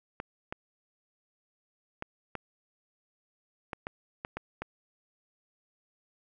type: clicks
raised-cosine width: 0.5 ms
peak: -20 dBFS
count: 9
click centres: 0.201 / 0.525 / 2.024 / 2.353 / 3.732 / 3.869 / 4.249 / 4.37 / 4.62 s
effects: none